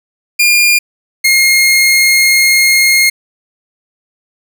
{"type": "tone pair in turn", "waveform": "sawtooth", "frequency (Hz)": [2411, 2142], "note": ["D7", "C7"], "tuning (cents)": [45, 40], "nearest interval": "major second", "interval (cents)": 205, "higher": "first", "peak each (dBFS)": -3, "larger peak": "neither", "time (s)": [[0.39, 0.79], [1.24, 3.1]], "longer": "second", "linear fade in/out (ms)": 10, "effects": []}